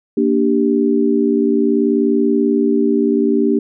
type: chord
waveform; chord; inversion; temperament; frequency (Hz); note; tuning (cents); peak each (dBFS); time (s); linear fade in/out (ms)
sine; G minor; first; equal; 233.1 / 293.7 / 392; Bb3 / D4 / G4; 0 / 0 / 0; -16; 0.17-3.59; 5
effects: none